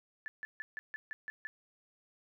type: tone bursts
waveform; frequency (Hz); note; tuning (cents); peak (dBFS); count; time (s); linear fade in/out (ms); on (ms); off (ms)
sine; 1739; A6; -21; -38; 8; 0.26-1.47; 0; 20; 150
effects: none